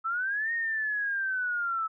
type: linear two-way sweep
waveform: sine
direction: up then down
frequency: 1299 to 1864.7 to 1299 Hz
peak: -27 dBFS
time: 0.04-1.88 s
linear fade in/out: 20 ms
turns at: 0.53 s
effects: none